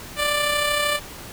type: tone with amplitude modulation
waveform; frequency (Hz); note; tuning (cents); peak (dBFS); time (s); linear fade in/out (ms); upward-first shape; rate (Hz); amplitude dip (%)
10% pulse; 589; D5; +5; -10; 0.16-1; 50; sine; 33; 35
effects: pink hiss -38 dBFS RMS until 1.32 s